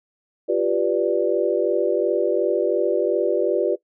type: chord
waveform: sine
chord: G dominant seventh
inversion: third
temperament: equal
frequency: 349.2 / 392 / 493.9 / 587.3 Hz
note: F4 / G4 / B4 / D5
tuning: 0 / 0 / 0 / 0 cents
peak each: -23 dBFS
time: 0.48-3.76 s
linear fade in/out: 20 ms
effects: noise-tail reverb RT60 0.1 s tail -18 dB re dry